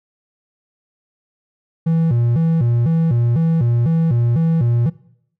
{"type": "tone with vibrato", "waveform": "triangle", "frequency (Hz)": 139.5, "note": "C#3", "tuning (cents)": 11, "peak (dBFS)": -11, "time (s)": [1.86, 4.9], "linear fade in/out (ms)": 10, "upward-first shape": "square", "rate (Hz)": 2, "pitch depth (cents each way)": 280, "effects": ["noise-tail reverb RT60 0.7 s tail -21 dB re dry"]}